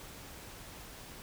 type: silence
effects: pink hiss -49 dBFS RMS until 1.22 s